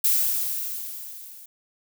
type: noise with level ramp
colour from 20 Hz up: violet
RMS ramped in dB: -19 to -45 dBFS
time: 0.04-1.46 s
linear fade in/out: 5 ms
effects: none